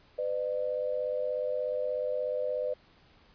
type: tone pair together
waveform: sine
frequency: 505 / 601.7 Hz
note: B4 / D5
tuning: +39 / +42 cents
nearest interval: minor third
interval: 303 cents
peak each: -31 / -32 dBFS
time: 0.18-2.74 s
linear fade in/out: 10 ms
effects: pink hiss -61 dBFS RMS until 3.34 s + resampled to 11025 Hz